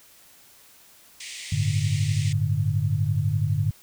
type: band-pass noise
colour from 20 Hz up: pink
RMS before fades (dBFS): -38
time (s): 1.2-2.33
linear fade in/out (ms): 5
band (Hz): 1900 to 9400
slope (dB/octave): 96
type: chord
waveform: sine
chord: G suspended second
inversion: none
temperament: equal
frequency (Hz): 98 / 110 / 146.83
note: G2 / A2 / D3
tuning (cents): 0 / 0 / 0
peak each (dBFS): -25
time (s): 1.52-3.71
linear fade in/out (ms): 5
effects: white hiss -53 dBFS RMS until 3.82 s